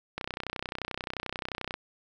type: click train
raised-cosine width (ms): 0.3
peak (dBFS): -17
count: 50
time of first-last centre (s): 0.18-1.741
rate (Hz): 31.4
effects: none